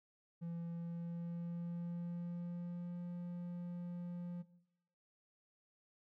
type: tone with pitch glide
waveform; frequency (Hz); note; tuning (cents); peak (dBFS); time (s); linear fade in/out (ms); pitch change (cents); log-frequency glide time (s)
triangle; 169.3 to 175.17; E3 to F3; +46 to +6; -39; 0.41-4.43; 20; +60; 0.72-2.99
effects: noise-tail reverb RT60 0.8 s tail -18 dB re dry